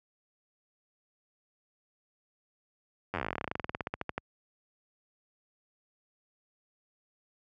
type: slowing click train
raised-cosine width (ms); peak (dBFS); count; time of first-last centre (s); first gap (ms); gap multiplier
0.5; -17; 30; 3.14-4.18; 10; 1.08
effects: high-pass 60 Hz 12 dB/octave